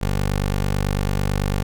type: tone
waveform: 15% pulse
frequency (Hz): 49.03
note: G1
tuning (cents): +1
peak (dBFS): -13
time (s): 0.01-1.63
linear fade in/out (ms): 10
effects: none